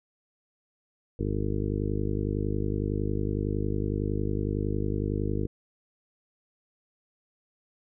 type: harmonic tone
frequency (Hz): 50.9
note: G#1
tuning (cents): -34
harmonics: 1 / 2 / 3 / 4 / 5 / 6 / 7 / 8 / 9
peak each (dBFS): -32 / -31 / -36 / -35 / -40 / -35 / -37 / -37 / -38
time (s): 1.19-5.47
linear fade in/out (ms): 5
effects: none